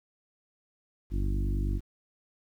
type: harmonic tone with a mistuned harmonic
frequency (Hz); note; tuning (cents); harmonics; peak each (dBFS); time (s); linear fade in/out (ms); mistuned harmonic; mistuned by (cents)
49; G1; 0; 1 / 2 / 3 / 4 / 5 / 6 / 7; -27 / -34 / -41 / -41 / -42 / -41 / -43; 1.1-1.81; 50; 1; +45
effects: 10-bit